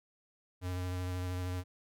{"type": "tone with vibrato", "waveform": "square", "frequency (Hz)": 90.7, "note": "F#2", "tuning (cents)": -34, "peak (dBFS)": -35, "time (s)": [0.61, 1.64], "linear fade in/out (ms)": 50, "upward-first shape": "triangle", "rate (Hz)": 13, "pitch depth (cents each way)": 20, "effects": []}